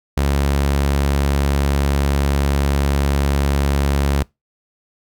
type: tone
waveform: sawtooth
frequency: 70 Hz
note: C#2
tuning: 18 cents sharp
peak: -11 dBFS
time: 0.17-4.23 s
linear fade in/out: 5 ms
effects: noise-tail reverb RT60 0.2 s tail -24 dB re dry